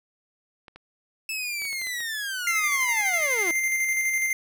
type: clicks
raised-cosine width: 0.3 ms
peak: -28 dBFS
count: 11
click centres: 0.682 / 0.76 / 1.62 / 1.653 / 1.729 / 1.816 / 1.87 / 2.005 / 2.831 / 3.007 / 3.206 s
type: linear sweep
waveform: sawtooth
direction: down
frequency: 2637 to 317.4 Hz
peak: -25 dBFS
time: 1.29-3.51 s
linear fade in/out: 2 ms
type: tone with tremolo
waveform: square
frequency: 2093 Hz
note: C7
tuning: in tune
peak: -22 dBFS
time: 2.47-4.33 s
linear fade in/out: 2 ms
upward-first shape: square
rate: 12 Hz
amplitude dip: 30%
effects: none